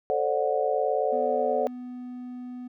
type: chord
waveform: sine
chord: D dominant seventh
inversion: second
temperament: just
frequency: 440.5 / 528.6 / 587.3 / 734.2 Hz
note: A4 / C5 / D5 / F#5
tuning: +2 / +18 / 0 / -14 cents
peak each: -28 dBFS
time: 0.1-1.67 s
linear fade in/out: 0 ms
type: tone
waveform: triangle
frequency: 248.5 Hz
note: B3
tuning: 11 cents sharp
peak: -33 dBFS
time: 1.12-2.68 s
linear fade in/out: 10 ms
effects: none